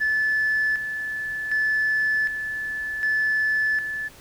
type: tone with tremolo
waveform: sine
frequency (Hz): 1737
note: A6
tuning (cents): -23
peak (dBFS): -18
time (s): 0-4.09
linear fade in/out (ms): 20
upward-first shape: square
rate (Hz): 0.66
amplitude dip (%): 60
effects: tanh soft clip ceiling -16 dBFS + pink hiss -48 dBFS RMS until 4.2 s